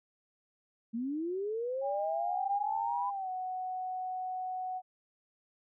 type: linear sweep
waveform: sine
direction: up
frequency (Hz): 220 to 1010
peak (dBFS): -32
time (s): 0.93-3.11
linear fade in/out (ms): 20
type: tone with pitch glide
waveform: sine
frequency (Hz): 804 to 741.5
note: G5 to F#5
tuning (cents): +44 to +4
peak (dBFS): -34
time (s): 1.81-4.82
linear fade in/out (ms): 50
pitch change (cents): -140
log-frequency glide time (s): 3.11-3.29
effects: none